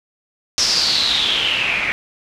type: noise with low-pass filter sweep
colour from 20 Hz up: white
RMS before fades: -18 dBFS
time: 0.58-1.92 s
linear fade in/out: 0 ms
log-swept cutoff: 5500 to 2200 Hz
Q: 7.1
effects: none